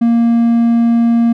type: tone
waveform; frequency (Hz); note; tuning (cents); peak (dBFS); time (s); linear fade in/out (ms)
triangle; 233.1; A#3; 0; -6; 0.01-1.33; 10
effects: none